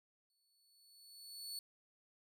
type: tone with exponential growth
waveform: sawtooth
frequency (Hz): 4435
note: C#8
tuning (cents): 0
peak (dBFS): -39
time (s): 0.3-1.59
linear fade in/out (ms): 1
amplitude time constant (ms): 280
effects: none